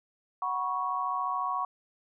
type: chord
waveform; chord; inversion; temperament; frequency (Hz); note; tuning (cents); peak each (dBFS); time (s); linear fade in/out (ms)
sine; F# suspended fourth; none; equal with one note detuned; 740 / 974.7 / 1108.7; F#5 / B5 / C#6; 0 / -23 / 0; -35 / -34 / -30; 0.42-1.65; 2
effects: none